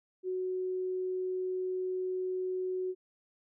sine tone, 370 Hz, F#4, in tune, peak -31 dBFS, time 0.23-2.95 s, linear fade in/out 50 ms, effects none

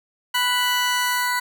20% pulse tone pair together, 987.8 / 1481.4 Hz, B5 / F#6, 0 / +2 cents, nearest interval perfect fifth, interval 702 cents, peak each -16 / -19 dBFS, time 0.34-1.4 s, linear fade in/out 10 ms, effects none

